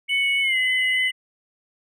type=tone with pitch glide; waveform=sine; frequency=2217 to 2033 Hz; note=C#7 to B6; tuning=0 to +50 cents; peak=-19 dBFS; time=0.08-1.12 s; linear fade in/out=50 ms; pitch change=-150 cents; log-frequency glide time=0.41-0.58 s
type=tone with vibrato; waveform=triangle; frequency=2960 Hz; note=F#7; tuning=in tune; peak=-24 dBFS; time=0.09-1.11 s; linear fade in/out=5 ms; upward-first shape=sine; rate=3.5 Hz; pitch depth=21 cents each way
effects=none